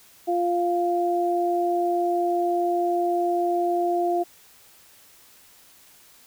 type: tone pair together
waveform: sine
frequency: 349.2 / 697.4 Hz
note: F4 / F5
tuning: 0 / -3 cents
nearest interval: octave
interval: 1197 cents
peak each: -23 dBFS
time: 0.27-4.24 s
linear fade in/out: 20 ms
effects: white hiss -53 dBFS RMS until 6.26 s